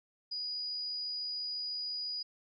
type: tone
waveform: sine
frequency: 4913 Hz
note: D#8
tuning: 23 cents flat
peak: -35 dBFS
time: 0.31-2.23 s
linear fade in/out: 10 ms
effects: none